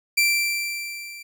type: tone with level ramp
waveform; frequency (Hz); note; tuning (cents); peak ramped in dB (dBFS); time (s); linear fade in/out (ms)
sawtooth; 2349; D7; 0; -12 to -34; 0.17-1.23; 10
effects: none